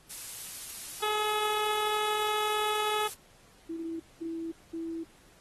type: noise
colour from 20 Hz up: blue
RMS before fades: -39 dBFS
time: 0.09-3.15 s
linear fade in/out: 20 ms
type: harmonic tone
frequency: 424.7 Hz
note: G#4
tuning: 39 cents sharp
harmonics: 1 / 2 / 3 / 4 / 5 / 6 / 7 / 8 / 9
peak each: -34 / -33 / -33 / -44 / -45 / -42 / -44 / -39 / -45 dBFS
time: 1.02-3.08 s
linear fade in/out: 10 ms
type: tone bursts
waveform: sine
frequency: 329.3 Hz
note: E4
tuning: 2 cents flat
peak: -33 dBFS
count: 3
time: 3.69-5.04 s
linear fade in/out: 10 ms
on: 310 ms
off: 210 ms
effects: pink hiss -60 dBFS RMS until 5.4 s + AAC 32 kbps